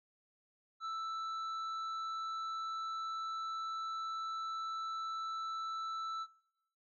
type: tone with hard clipping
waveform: sine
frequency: 1321 Hz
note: E6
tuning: 3 cents sharp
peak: -39 dBFS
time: 0.8-6.27 s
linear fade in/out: 50 ms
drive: 7 dB
effects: noise-tail reverb RT60 0.9 s tail -23 dB re dry + low-pass 6000 Hz 12 dB/octave